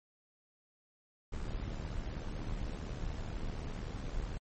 brown noise with amplitude modulation, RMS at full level -36 dBFS, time 1.32-4.38 s, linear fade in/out 10 ms, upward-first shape sine, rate 75.8 Hz, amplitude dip 60%, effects MP3 32 kbps

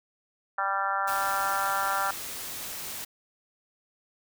harmonic tone, 196 Hz, G3, in tune, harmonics 3 / 4 / 5 / 6 / 7 / 8 / 9, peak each -39 / -31 / -34 / -34 / -29 / -37 / -38 dBFS, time 0.58-2.11 s, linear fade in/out 5 ms
white noise, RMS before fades -37 dBFS, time 1.07-3.05 s, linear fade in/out 10 ms
effects none

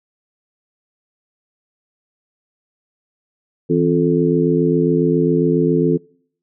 harmonic tone with a mistuned harmonic, 87.31 Hz, F2, in tune, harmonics 2 / 3 / 4 / 5, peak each -18 / -18 / -18 / -18 dBFS, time 3.69-5.98 s, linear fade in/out 20 ms, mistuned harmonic 2, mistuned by -130 cents, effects noise-tail reverb RT60 0.6 s tail -25 dB re dry

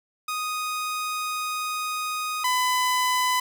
sawtooth tone pair in turn, 1244.5 / 1004.1 Hz, D#6 / B5, 0 / +28 cents, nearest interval major third, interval 372 cents, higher first, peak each -23 / -17 dBFS, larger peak second, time 0.28-2.44 / 2.44-3.4 s, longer first, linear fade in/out 5 ms, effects none

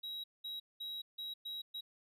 triangle tone bursts at uneven times, 3849 Hz, B7, 45 cents flat, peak -39 dBFS, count 6, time 0.03-0.24 / 0.44-0.6 / 0.8-1.02 / 1.18-1.34 / 1.45-1.62 / 1.74-1.81 s, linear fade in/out 10 ms, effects none

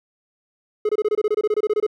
triangle tone bursts, 423.7 Hz, G#4, 35 cents sharp, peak -14 dBFS, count 16, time 0.85-1.866 s, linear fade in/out 5 ms, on 41 ms, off 24 ms, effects none

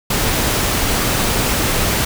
pink noise, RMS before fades -17 dBFS, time 0.1-2.05 s, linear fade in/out 5 ms, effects none

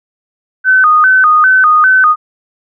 sine tone with vibrato, 1371 Hz, F6, 32 cents flat, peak -4 dBFS, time 0.64-2.16 s, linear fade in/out 50 ms, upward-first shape square, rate 2.5 Hz, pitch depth 180 cents each way, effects none

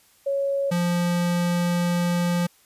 sine / square tone pair in turn, 554.4 / 174.63 Hz, C#5 / F3, 0 / 0 cents, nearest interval octave + minor sixth, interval 2000 cents, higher first, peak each -21 dBFS, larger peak neither, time 0.26-0.71 / 0.71-2.47 s, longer second, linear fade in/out 10 ms, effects white hiss -58 dBFS RMS until 2.65 s + resampled to 32000 Hz

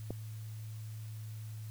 click, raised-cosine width 2 ms, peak -24 dBFS, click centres 0.106 s, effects added 109 Hz sine -41 dBFS peak until 1.7 s + white hiss -59 dBFS RMS until 1.7 s

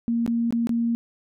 sine tone with dropouts, 233.1 Hz, A#3, in tune, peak -20 dBFS, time 0.08-0.95 s, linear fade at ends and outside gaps 0 ms, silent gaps 0.263-0.277 / 0.507-0.525 / 0.671-0.693 s, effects none

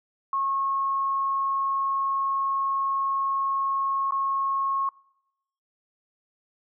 sine tone with dropouts, 1090 Hz, C#6, 29 cents flat, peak -23 dBFS, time 0.33-4.89 s, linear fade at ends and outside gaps 2 ms, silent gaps 4.109-4.121 s, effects noise-tail reverb RT60 0.8 s tail -23 dB re dry

